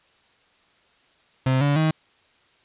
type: tone with pitch steps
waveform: 35% pulse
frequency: 130.81 / 143.48 / 157.37 Hz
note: C3 / D3 / D#3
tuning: 0 / -40 / +20 cents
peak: -16 dBFS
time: 1.46-1.91 s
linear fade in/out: 5 ms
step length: 150 ms
effects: white hiss -60 dBFS RMS until 2.64 s + resampled to 8000 Hz